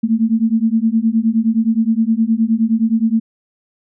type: beating tone pair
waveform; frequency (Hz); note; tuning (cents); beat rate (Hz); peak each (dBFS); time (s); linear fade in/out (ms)
sine; 220 / 229.6; A3 / A#3; 0 / -26; 9.6; -15; 0.03-3.2; 10
effects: none